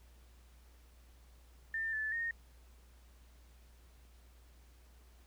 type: tone with pitch steps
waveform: sine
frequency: 1797 / 1744 / 1846 Hz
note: A6 / A6 / A#6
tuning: +36 / -16 / -17 cents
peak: -34 dBFS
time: 1.74-2.31 s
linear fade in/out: 2 ms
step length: 190 ms
effects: added 60 Hz sine -58 dBFS peak until 5.26 s + pink hiss -68 dBFS RMS until 5.26 s